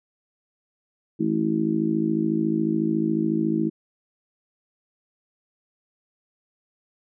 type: harmonic tone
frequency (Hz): 54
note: A1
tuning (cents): -32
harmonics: 3 / 4 / 5 / 6 / 7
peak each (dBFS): -29 / -25 / -33 / -23 / -33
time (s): 1.19-3.7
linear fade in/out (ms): 20
effects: none